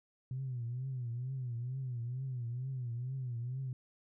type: tone with vibrato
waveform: sine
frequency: 125.1 Hz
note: B2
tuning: 23 cents sharp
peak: -35 dBFS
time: 0.31-3.73 s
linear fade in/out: 2 ms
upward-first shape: triangle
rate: 2.2 Hz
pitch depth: 140 cents each way
effects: tanh soft clip ceiling -31 dBFS